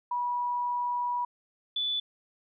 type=tone pair in turn; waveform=sine; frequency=973 / 3474 Hz; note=B5 / A7; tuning=-26 / -23 cents; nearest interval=octave + minor seventh; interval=2203 cents; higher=second; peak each=-27 / -27 dBFS; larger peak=neither; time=0.11-1.25 / 1.76-2 s; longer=first; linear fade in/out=5 ms; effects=none